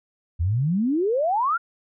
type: exponential sweep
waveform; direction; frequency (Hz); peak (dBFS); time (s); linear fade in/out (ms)
sine; up; 77.78 to 1446; -19; 0.39-1.58; 20
effects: none